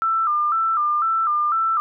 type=tone with vibrato; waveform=sine; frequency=1264 Hz; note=D#6; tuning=27 cents sharp; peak=-17 dBFS; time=0.02-1.8 s; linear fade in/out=0 ms; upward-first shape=square; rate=2 Hz; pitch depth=89 cents each way; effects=none